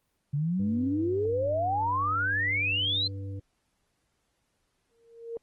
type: exponential sweep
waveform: sine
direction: up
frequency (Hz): 138.3 to 4186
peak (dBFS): -25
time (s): 0.33-3.08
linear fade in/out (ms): 10
type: harmonic tone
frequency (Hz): 98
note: G2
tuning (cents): 0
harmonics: 1 / 3 / 5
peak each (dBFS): -34 / -44 / -48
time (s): 0.59-3.4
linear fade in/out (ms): 10
type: tone with exponential growth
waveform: sine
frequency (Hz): 462.4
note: A#4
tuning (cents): -14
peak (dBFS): -30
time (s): 4.91-5.37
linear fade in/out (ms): 1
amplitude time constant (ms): 99
effects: pink hiss -75 dBFS RMS until 5.42 s + Opus 24 kbps